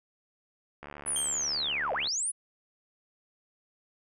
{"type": "click train", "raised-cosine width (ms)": 0.5, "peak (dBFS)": -27, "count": 91, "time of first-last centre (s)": [0.83, 2.071], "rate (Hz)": 72.5}
{"type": "linear two-way sweep", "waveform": "sine", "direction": "down then up", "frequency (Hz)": [10340, 464, 10340], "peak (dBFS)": -28, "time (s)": [1.06, 2.32], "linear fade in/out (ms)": 20, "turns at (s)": 1.93}
{"type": "tone with exponential decay", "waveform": "40% pulse", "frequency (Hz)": 3176, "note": "G7", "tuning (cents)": 22, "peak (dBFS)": -30, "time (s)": [1.16, 1.56], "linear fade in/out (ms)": 2, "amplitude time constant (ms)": 86}
{"effects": ["resampled to 32000 Hz"]}